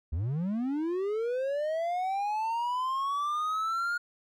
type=linear sweep; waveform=triangle; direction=up; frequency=68.9 to 1429 Hz; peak=-26 dBFS; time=0.12-3.98 s; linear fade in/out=10 ms; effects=none